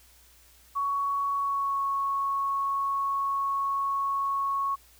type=tone with pitch glide; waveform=sine; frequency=1118 to 1104.5 Hz; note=C#6 to C#6; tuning=+14 to -7 cents; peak=-25 dBFS; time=0.75-4.76 s; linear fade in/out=20 ms; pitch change=-21 cents; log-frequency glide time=1.38-1.81 s; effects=added 60 Hz sine -60 dBFS peak until 4.99 s + white hiss -58 dBFS RMS until 4.99 s